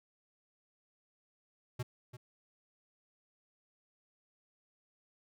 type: tone with echo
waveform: square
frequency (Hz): 123.47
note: B2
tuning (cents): 0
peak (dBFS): -35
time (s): 1.79-1.83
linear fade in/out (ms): 10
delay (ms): 340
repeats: 1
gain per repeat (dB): -12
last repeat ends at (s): 2.17
effects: none